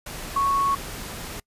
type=tone in noise; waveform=sine; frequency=1107 Hz; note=C#6; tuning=3 cents flat; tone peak=-19 dBFS; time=0.36-0.75 s; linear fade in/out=5 ms; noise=pink; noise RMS=-35 dBFS; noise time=0.06-1.4 s; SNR=+13 dB; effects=noise-tail reverb RT60 0.1 s tail -25 dB re dry + resampled to 32000 Hz